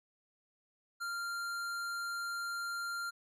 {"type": "tone with hard clipping", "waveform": "sine", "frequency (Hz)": 1390, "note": "F6", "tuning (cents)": -9, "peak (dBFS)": -38, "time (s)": [1, 3.11], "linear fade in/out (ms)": 20, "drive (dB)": 15, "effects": []}